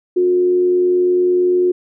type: tone with frequency modulation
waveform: sine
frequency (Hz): 360.3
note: F#4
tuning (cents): -46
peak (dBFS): -11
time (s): 0.16-1.72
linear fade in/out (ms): 10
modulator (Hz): 89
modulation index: 0.22
effects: none